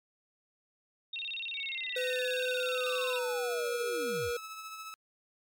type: tone with vibrato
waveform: sine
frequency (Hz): 3172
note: G7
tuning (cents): +20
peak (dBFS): -35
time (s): 1.13-3.19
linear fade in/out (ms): 5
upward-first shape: square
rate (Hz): 17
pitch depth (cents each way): 270
type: linear sweep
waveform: sine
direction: down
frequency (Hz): 2293 to 47.37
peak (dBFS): -40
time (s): 1.53-4.32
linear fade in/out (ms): 50
type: tone with pitch glide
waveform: square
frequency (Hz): 504 to 479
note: B4 to A#4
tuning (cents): +35 to +47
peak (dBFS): -32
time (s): 1.96-4.37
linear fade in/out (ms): 5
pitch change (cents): -88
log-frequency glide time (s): 3.06-3.64
type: tone with tremolo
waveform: sawtooth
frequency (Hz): 1300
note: E6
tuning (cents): -24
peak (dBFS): -36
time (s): 2.86-4.94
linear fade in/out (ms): 0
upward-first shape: triangle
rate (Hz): 14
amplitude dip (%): 45
effects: MP3 96 kbps